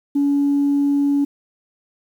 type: tone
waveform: sine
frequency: 283.5 Hz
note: C#4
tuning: 39 cents sharp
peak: -13 dBFS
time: 0.15-1.25 s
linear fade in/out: 10 ms
effects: tanh soft clip ceiling -11 dBFS + 8-bit